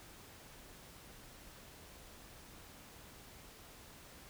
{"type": "silence", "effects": ["pink hiss -56 dBFS RMS until 4.29 s"]}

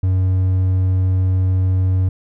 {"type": "tone", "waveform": "triangle", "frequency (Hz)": 93.2, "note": "F#2", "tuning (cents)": 13, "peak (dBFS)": -11, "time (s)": [0.03, 2.09], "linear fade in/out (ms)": 5, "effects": []}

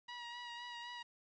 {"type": "tone with vibrato", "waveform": "15% pulse", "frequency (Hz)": 959, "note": "A#5", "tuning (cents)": 49, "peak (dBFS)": -39, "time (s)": [0.08, 1.03], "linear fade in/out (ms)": 10, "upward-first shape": "sine", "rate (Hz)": 3.9, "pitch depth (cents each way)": 24, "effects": ["resampled to 16000 Hz", "11-bit"]}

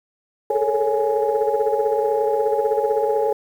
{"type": "tone cluster", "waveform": "sine", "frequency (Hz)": [422.2, 437.5, 453.7, 555, 833], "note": ["G#4", "A4", "A#4", "C#5", "G#5"], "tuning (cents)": [29, -10, -47, 2, 5], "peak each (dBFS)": -23, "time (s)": [0.5, 3.33], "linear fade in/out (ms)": 5, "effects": ["tanh soft clip ceiling -8 dBFS", "8-bit"]}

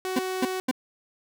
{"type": "tone", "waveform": "sawtooth", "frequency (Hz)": 373.4, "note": "F#4", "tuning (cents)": 16, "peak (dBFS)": -24, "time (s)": [0.05, 0.6], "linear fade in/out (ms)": 0}
{"type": "tone bursts", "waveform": "40% pulse", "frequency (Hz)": 255.8, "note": "C4", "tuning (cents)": -39, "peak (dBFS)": -20, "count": 3, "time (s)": [0.16, 0.713], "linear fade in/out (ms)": 5, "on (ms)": 31, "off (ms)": 230}
{"effects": []}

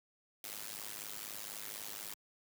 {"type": "noise with amplitude modulation", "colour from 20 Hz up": "white", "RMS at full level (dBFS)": -41, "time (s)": [0.44, 2.14], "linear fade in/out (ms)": 2, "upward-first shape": "sine", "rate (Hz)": 104, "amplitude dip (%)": 95, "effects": ["high-pass 100 Hz 12 dB/octave"]}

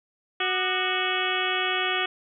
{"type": "harmonic tone with a mistuned harmonic", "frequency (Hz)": 370, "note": "F#4", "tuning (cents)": 0, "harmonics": [1, 2, 3, 4, 5, 6, 7, 8, 9], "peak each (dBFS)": [-32, -32, -32, -32, -32, -32, -32, -32, -32], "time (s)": [0.4, 2.06], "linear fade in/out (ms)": 5, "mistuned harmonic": 3, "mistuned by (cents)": 140, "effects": []}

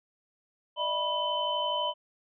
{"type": "tone cluster", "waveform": "sine", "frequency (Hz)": [598, 650, 981, 3048], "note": ["D5", "E5", "B5", "G7"], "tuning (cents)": [31, -24, -12, -49], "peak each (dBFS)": [-34, -38, -30, -32], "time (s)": [0.76, 1.94], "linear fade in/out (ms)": 50, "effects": []}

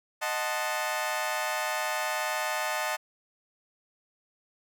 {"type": "chord", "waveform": "20% pulse", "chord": "D# diminished seventh", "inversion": "none", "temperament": "equal with one note detuned", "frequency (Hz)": [620.5, 740, 880, 1046.5], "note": ["D#5", "F#5", "A5", "C6"], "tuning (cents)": [-5, 0, 0, 0], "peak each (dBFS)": [-28, -30, -28, -33], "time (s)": [0.21, 2.97], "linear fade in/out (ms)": 20, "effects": []}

